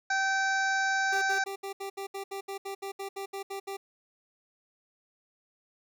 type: harmonic tone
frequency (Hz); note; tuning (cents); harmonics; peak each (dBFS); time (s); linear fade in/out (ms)
775; G5; -20; 1 / 2 / 3 / 5 / 6 / 7 / 8 / 9; -30 / -27 / -41 / -43 / -45 / -43 / -43 / -46; 0.1-1.44; 5
type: tone bursts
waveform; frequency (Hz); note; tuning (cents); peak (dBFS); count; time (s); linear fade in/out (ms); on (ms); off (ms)
25% pulse; 392.8; G4; +4; -31; 16; 1.12-3.77; 10; 100; 70
effects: none

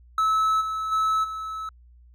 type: tone with level steps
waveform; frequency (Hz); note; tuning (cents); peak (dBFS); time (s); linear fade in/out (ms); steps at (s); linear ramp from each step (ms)
triangle; 1300; E6; -24; -17 / -24 / -18 / -28; 0.18-1.69; 2; 0.6 / 0.91 / 1.23; 20
effects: added 60 Hz sine -49 dBFS peak until 2.14 s

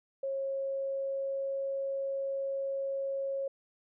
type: tone with pitch glide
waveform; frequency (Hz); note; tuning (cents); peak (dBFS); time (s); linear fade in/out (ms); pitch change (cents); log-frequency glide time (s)
sine; 543 to 546.1; C#5 to C#5; -36 to -26; -31; 0.23-3.48; 5; +10; 0.38-1.61
effects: none

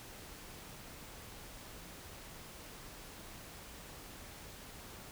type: silence
effects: pink hiss -51 dBFS RMS until 5.11 s

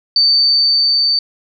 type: tone with level ramp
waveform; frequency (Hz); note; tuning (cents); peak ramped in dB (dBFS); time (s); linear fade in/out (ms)
sine; 4571; D8; -48; -8 to -11; 0.16-1.19; 2
effects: none

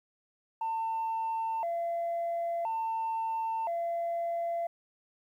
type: tone with vibrato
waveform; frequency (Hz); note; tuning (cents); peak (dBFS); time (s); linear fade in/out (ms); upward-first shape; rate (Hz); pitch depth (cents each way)
sine; 782; G5; -4; -28; 0.61-4.67; 5; square; 0.49; 240
effects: tanh soft clip ceiling -27 dBFS + 11-bit

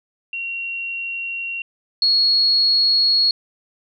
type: tone pair in turn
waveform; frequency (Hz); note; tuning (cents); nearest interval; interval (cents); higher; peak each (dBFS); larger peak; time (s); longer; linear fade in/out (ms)
sine; 2746 / 4326; F7 / C#8; -30 / -43; minor sixth; 787; second; -24 / -13; second; 0.33-1.62 / 2.02-3.31; neither; 2
effects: none

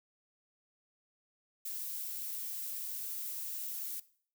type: noise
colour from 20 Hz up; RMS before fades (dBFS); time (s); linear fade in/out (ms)
violet; -40; 1.65-4; 5
effects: noise-tail reverb RT60 0.5 s tail -18 dB re dry

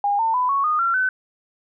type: tone with pitch steps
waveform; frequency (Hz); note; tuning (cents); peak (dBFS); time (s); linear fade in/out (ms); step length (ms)
sine; 812 / 901 / 999.7 / 1109.2 / 1230.8 / 1365.6 / 1515.2; G#5 / A5 / B5 / C#6 / D#6 / F6 / F#6; -39 / +41 / +21 / +1 / -19 / -39 / +41; -17; 0.04-1.09; 2; 150
effects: none

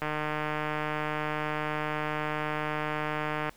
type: click train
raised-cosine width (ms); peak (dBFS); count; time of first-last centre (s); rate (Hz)
0.5; -16; 529; 0.02-3.494; 152
effects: pink hiss -58 dBFS RMS until 3.56 s

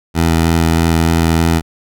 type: tone with vibrato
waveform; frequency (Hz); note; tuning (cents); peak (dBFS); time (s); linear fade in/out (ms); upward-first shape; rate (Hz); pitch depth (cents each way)
15% pulse; 82.41; E2; 0; -4; 0.14-1.62; 50; square; 3.2; 10
effects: none

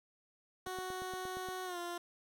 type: tone with pitch glide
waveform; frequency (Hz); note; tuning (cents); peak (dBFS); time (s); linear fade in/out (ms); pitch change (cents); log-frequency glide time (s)
15% pulse; 370.6 to 347.8; F#4 to F4; +3 to -7; -33; 0.66-1.98; 5; -110; 1.65-1.78
type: click train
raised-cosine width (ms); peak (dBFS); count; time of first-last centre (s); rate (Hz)
2; -35; 8; 0.67-1.487; 8.57
effects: none

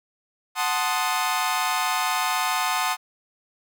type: chord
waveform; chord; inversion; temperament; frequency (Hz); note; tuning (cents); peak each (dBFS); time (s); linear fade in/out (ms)
sawtooth; F# diminished seventh; none; equal; 740 / 880 / 1046.5 / 1244.5; F#5 / A5 / C6 / Eb6; 0 / 0 / 0 / 0; -24; 0.55-2.97; 50
effects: none

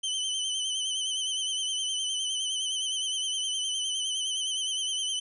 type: tone with vibrato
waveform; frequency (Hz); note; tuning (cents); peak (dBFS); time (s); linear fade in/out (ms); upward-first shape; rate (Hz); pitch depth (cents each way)
sawtooth; 3062; G7; -41; -25; 0.03-5.2; 10; sine; 9.7; 53
effects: resampled to 24000 Hz

